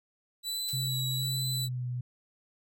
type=tone with vibrato; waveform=sawtooth; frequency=3951 Hz; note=B7; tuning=in tune; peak=-29 dBFS; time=0.43-1.69 s; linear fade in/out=50 ms; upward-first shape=triangle; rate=1.2 Hz; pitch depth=25 cents each way
type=noise with exponential decay; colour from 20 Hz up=blue; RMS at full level=-39 dBFS; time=0.68-0.85 s; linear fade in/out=5 ms; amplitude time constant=36 ms
type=tone with pitch glide; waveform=sine; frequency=130 to 123.63 Hz; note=C3 to B2; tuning=-11 to +2 cents; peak=-31 dBFS; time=0.73-2.01 s; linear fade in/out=5 ms; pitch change=-87 cents; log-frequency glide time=1.42-1.87 s
effects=none